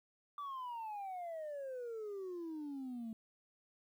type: exponential sweep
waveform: sine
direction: down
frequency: 1174.7 to 219.4 Hz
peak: -39 dBFS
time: 0.38-3.13 s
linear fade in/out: 2 ms
effects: tanh soft clip ceiling -40 dBFS + 12-bit